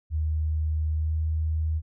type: tone with pitch glide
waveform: sine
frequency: 77.78 to 78.87 Hz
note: D#2 to D#2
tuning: 0 to +24 cents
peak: -23 dBFS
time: 0.1-1.82 s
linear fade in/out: 50 ms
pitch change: +24 cents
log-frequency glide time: 0.98-1.14 s
effects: none